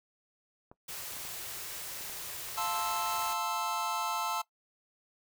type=clicks; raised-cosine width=1 ms; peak=-36 dBFS; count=6; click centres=0.715 / 1.136 / 1.167 / 1.251 / 2.01 / 2.097 s
type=band-stop noise; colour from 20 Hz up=white; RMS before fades=-41 dBFS; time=0.88-3.34 s; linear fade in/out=10 ms; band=190 to 300 Hz; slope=96 dB/octave
type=chord; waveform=square; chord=F major seventh; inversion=none; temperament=equal; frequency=698.5 / 880 / 1046.5 / 1318.5 Hz; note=F5 / A5 / C6 / E6; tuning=0 / 0 / 0 / 0 cents; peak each=-42 / -36 / -39 / -36 dBFS; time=2.57-4.42 s; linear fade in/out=10 ms
effects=noise-tail reverb RT60 0.1 s tail -18 dB re dry